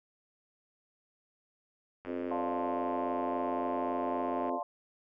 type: harmonic tone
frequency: 87.3 Hz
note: F2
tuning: in tune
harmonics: 3 / 4 / 5 / 6 / 7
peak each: -37 / -39 / -41 / -43 / -44 dBFS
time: 2.05-4.6 s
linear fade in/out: 50 ms
type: click train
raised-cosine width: 0.5 ms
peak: -32 dBFS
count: 239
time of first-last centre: 2.05-4.494 s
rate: 97.4 Hz
type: chord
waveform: sine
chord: D minor seventh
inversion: none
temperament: equal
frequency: 587.3 / 698.5 / 880 / 1046.5 Hz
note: D5 / F5 / A5 / C6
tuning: 0 / 0 / 0 / 0 cents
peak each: -40 / -36 / -40 / -39 dBFS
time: 2.31-4.63 s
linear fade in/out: 2 ms
effects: none